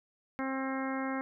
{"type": "harmonic tone", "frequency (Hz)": 266.3, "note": "C4", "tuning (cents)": 31, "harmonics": [1, 2, 3, 4, 5, 6, 7, 8], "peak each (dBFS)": [-34, -40, -41, -42, -43, -44, -46, -45], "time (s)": [0.39, 1.21], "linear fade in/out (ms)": 0, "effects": []}